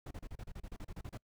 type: noise bursts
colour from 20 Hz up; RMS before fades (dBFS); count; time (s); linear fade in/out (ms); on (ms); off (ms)
brown; -44; 14; 0.06-1.175; 5; 49; 33
effects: noise-tail reverb RT60 0.1 s tail -26 dB re dry